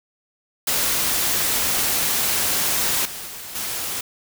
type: noise with level steps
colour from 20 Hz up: white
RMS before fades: -21 / -33 / -35 / -27 dBFS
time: 0.67-4.01 s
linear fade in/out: 5 ms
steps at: 3.05 / 3.27 / 3.55 s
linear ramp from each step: 5 ms
effects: none